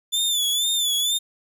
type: tone with vibrato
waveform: sawtooth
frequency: 3500 Hz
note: A7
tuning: 10 cents flat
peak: -17 dBFS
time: 0.12-1.19 s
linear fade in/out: 20 ms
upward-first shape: sine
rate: 2.1 Hz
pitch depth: 75 cents each way
effects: none